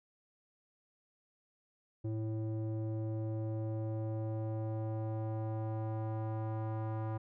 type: tone with low-pass filter sweep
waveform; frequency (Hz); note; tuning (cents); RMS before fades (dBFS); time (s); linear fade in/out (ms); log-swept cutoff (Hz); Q
square; 110; A2; 0; -37; 2.04-7.18; 10; 400 to 1000; 1.7
effects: none